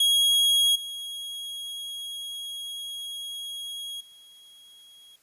45% pulse tone with level steps, 3303 Hz, G#7, 10 cents flat, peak -18 / -33 / -49 dBFS, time 0-5.16 s, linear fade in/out 5 ms, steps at 0.75 / 4 s, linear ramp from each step 10 ms, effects white hiss -64 dBFS RMS until 5.22 s + resampled to 32000 Hz

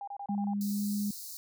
sine tone bursts, 805 Hz, G5, 46 cents sharp, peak -37 dBFS, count 6, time 0.01-0.535 s, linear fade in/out 2 ms, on 65 ms, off 27 ms
sine tone with pitch glide, 203.1 to 205 Hz, G#3 to G#3, -38 to -22 cents, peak -29 dBFS, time 0.29-1.11 s, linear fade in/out 5 ms, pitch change +16 cents, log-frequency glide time 0.64-0.89 s
white high-pass noise, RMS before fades -43 dBFS, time 0.61-1.37 s, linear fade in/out 0 ms, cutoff 4000 Hz, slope 96 dB/octave
effects none

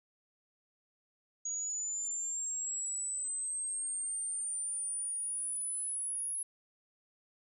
sine linear sweep, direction up, 6700 to 10548 Hz, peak -34 dBFS, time 1.45-6.43 s, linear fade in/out 5 ms, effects none

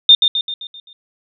sine tone with echo, 3626 Hz, A#7, 49 cents flat, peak -3 dBFS, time 0.09-0.15 s, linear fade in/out 2 ms, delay 130 ms, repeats 6, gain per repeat -6 dB, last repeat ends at 0.93 s, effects none

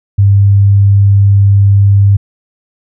sine tone, 99.8 Hz, G2, 32 cents sharp, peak -3 dBFS, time 0.18-2.17 s, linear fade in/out 10 ms, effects none

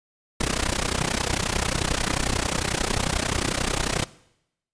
pink noise with amplitude modulation, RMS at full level -21 dBFS, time 0.4-4.05 s, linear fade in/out 10 ms, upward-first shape sine, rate 31.2 Hz, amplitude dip 90%, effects noise-tail reverb RT60 0.8 s tail -20 dB re dry + resampled to 22050 Hz

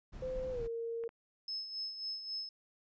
brown noise, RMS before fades -45 dBFS, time 0.12-0.68 s, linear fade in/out 20 ms
sine tone with pitch glide, 515 to 461.5 Hz, C5 to A#4, -28 to -17 cents, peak -36 dBFS, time 0.22-1.08 s, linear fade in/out 5 ms, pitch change -189 cents, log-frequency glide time 0.51-0.63 s
clicks, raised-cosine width 0.5 ms, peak -38 dBFS, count 2, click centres 1.038 / 1.091 s
sine tone with tremolo, 5200 Hz, E8, 24 cents flat, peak -36 dBFS, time 1.48-2.49 s, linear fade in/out 2 ms, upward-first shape sine, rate 3.7 Hz, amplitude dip 60%
effects resampled to 16000 Hz

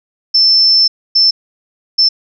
sine tone bursts at uneven times, 5310 Hz, E8, 12 cents sharp, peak -6 dBFS, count 3, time 0.34-0.88 / 1.15-1.31 / 1.98-2.09 s, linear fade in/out 10 ms, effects none

